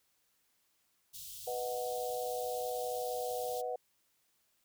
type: band-stop noise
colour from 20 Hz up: white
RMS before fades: -47 dBFS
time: 1.13-3.62 s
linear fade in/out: 20 ms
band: 150 to 3000 Hz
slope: 48 dB/octave
type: chord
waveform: sine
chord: B major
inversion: none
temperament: equal with one note detuned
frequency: 493.9 / 629.1 / 740 Hz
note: B4 / D#5 / F#5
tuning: 0 / +19 / 0 cents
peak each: -37 / -42 / -39 dBFS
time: 1.47-3.76 s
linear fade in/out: 5 ms
effects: white hiss -75 dBFS RMS until 4.64 s